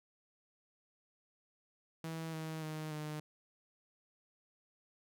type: tone with pitch steps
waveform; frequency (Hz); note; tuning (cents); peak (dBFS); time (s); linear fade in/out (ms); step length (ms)
sawtooth; 162.3 / 158.87 / 155.51 / 152.22; E3 / D#3 / D#3 / D#3; -27 / +36 / -1 / -38; -36; 2.04-3.2; 2; 290
effects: none